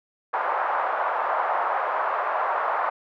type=band-pass noise; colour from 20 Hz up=white; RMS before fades=-25 dBFS; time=0.33-2.9 s; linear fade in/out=10 ms; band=650 to 1200 Hz; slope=24 dB/octave; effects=none